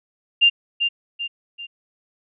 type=tone with echo; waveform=sine; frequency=2794 Hz; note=F7; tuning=in tune; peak=-10 dBFS; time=0.41-0.5 s; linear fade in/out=20 ms; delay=390 ms; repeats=3; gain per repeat=-7 dB; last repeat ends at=1.67 s; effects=none